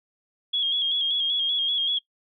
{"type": "tone with vibrato", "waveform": "sine", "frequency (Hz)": 3300, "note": "G#7", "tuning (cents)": -12, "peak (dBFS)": -21, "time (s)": [0.53, 1.99], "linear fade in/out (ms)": 10, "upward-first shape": "square", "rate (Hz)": 5.2, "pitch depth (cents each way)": 36, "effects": ["noise-tail reverb RT60 0.1 s tail -22 dB re dry"]}